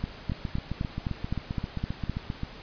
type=two click trains; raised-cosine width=5 ms; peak=-16 / -18 dBFS; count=9 / 17; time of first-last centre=0.04-2.097 / 0.32-2.434 s; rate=3.89 / 7.57 Hz; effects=pink hiss -45 dBFS RMS until 2.62 s + resampled to 11025 Hz